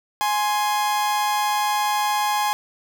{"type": "tone pair together", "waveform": "40% pulse", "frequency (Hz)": [834.2, 1051], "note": ["G#5", "C6"], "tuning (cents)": [7, 7], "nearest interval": "major third", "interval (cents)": 400, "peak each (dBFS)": [-20, -24], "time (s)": [0.21, 2.53], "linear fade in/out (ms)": 0, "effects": []}